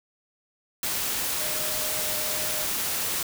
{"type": "tone in noise", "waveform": "sine", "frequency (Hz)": 614, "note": "D#5", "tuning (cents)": -23, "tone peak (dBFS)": -38, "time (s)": [1.4, 2.65], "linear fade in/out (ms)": 2, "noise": "white", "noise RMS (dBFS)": -28, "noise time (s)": [0.83, 3.23], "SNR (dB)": -13, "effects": []}